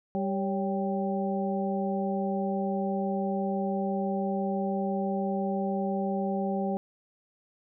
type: harmonic tone with a mistuned harmonic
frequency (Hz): 196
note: G3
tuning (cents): 0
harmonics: 1 / 2 / 3 / 4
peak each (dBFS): -29 / -34 / -34 / -34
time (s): 0.15-6.77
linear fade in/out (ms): 0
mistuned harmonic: 3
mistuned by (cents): -78
effects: none